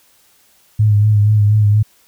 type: tone with vibrato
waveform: sine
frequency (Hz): 105.2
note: G#2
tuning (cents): +23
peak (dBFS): -8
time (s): 0.79-1.83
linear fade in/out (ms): 10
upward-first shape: sine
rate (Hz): 4.2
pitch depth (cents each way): 37
effects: white hiss -53 dBFS RMS until 2.07 s